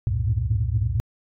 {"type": "tone cluster", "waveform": "sine", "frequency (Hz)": [66.1, 88.7, 104.7, 108.9, 117.7], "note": ["C2", "F2", "G#2", "A2", "A#2"], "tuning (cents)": [18, 27, 15, -17, 17], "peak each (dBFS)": -26, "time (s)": [0.07, 1], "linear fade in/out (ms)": 0, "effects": ["tanh soft clip ceiling -11 dBFS"]}